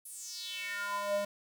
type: tone with high-pass filter sweep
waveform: square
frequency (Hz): 203.1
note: G#3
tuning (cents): -38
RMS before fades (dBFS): -37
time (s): 0.05-1.25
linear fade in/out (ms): 5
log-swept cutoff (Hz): 11000 to 450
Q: 4.5
effects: none